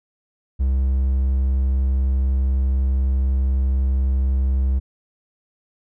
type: tone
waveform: triangle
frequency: 66 Hz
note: C2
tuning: 16 cents sharp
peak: -14 dBFS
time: 0.59-4.8 s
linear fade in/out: 20 ms
effects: none